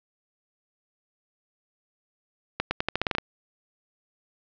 accelerating click train, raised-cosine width 0.3 ms, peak -8 dBFS, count 10, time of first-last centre 2.6-3.184 s, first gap 110 ms, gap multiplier 0.86, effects low-pass 5000 Hz 12 dB/octave

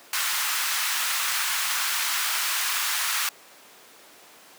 pink high-pass noise, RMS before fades -26 dBFS, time 0.13-3.29 s, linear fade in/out 2 ms, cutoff 1100 Hz, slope 24 dB/octave, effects pink hiss -49 dBFS RMS until 4.58 s + high-pass 400 Hz 12 dB/octave

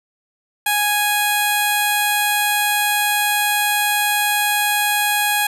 15% pulse tone with low-pass filter, 830 Hz, G#5, 1 cent flat, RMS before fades -18 dBFS, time 0.66-5.47 s, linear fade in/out 5 ms, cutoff 12000 Hz, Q 4.2, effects none

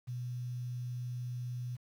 sine tone with quantisation, 123.4 Hz, B2, 1 cent flat, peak -36 dBFS, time 0.07-1.77 s, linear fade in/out 20 ms, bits 10, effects none

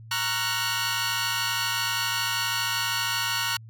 15% pulse chord, Gb major seventh, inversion first, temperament equal with one note detuned, 932.3 / 1108.7 / 1372.1 / 1480 Hz, Bb5 / Db6 / F6 / Gb6, 0 / 0 / -31 / 0 cents, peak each -24 / -27 / -25 / -22 dBFS, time 0.11-3.57 s, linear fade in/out 5 ms, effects added 112 Hz sine -42 dBFS peak until 3.69 s

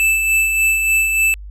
square tone with tremolo, 2637 Hz, E7, in tune, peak -12 dBFS, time 0-1.34 s, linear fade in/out 0 ms, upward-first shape sine, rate 3.4 Hz, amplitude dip 40%, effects added 50 Hz sine -30 dBFS peak until 1.5 s + resampled to 32000 Hz

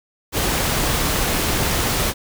pink noise, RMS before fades -20 dBFS, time 0.32-2.14 s, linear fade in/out 50 ms, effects none

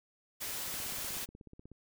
white noise, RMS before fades -39 dBFS, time 0.4-1.26 s, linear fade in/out 20 ms
click train, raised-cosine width 3 ms, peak -38 dBFS, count 18, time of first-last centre 0.68-1.717 s, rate 16.4 Hz
effects none

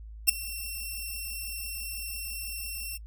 5% pulse tone with ADSR envelope, 2706 Hz, E7, 45 cents sharp, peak -5 dBFS, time 0.27-2.98 s, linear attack 22 ms, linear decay 6 ms, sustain -21 dB, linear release 21 ms, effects noise-tail reverb RT60 0.1 s tail -22 dB re dry + added 54 Hz sine -41 dBFS peak until 3.06 s

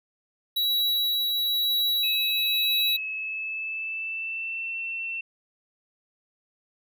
square tone with tremolo, 3902 Hz, B7, 22 cents flat, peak -22 dBFS, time 0.56-2.97 s, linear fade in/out 10 ms, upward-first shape triangle, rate 1 Hz, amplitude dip 25%
sine tone with pitch glide, 2582 to 2696 Hz, E7 to E7, -37 to +38 cents, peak -29 dBFS, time 2.03-5.21 s, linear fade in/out 5 ms, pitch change +75 cents, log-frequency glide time 3.07-4.74 s
effects none

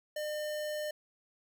square tone, 604 Hz, D5, 48 cents sharp, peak -35 dBFS, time 0.16-0.91 s, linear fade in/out 5 ms, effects none

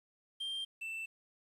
triangle tone pair in turn, 3176 / 2664 Hz, G7 / E7, +22 / +18 cents, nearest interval minor third, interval 304 cents, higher first, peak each -35 / -37 dBFS, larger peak first, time 0.4-0.65 / 0.81-1.06 s, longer neither, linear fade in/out 10 ms, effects resampled to 32000 Hz + 11-bit

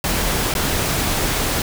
pink noise with dropouts, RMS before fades -20 dBFS, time 0.04-1.62 s, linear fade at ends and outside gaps 2 ms, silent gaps 0.54-0.551 s, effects none

